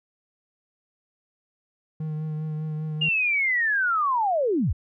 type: tone with vibrato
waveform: triangle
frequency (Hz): 154.9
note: D#3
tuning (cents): -7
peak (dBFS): -25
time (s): 2-3.09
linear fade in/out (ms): 5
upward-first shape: triangle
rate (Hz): 5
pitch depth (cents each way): 26
type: linear sweep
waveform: sine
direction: down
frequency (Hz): 2845 to 48.09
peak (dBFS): -20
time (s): 3.01-4.73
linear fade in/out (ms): 10
effects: none